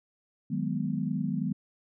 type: chord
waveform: sine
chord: G# minor seventh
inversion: second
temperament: equal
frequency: 155.56 / 185 / 207.7 / 246.9 Hz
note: D#3 / F#3 / G#3 / B3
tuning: 0 / 0 / 0 / 0 cents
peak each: -33 dBFS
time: 0.5-1.53 s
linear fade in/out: 10 ms
effects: none